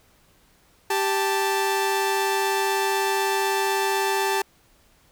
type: tone pair together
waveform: sawtooth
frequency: 392 / 880 Hz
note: G4 / A5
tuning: 0 / 0 cents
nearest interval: octave + major second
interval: 1400 cents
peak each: -20 dBFS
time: 0.9-4.42 s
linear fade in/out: 5 ms
effects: pink hiss -59 dBFS RMS until 5.11 s